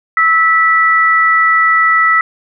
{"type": "tone pair together", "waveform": "sine", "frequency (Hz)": [1307, 1960], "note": ["E6", "B6"], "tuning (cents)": [-15, -14], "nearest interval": "perfect fifth", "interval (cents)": 701, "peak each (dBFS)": -10, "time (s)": [0.17, 2.21], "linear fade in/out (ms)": 2, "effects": []}